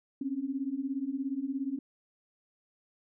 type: beating tone pair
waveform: sine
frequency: 260.9 / 277.9 Hz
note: C4 / C#4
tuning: -5 / +4 cents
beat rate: 17 Hz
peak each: -35 / -33 dBFS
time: 0.21-1.79 s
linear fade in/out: 5 ms
effects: none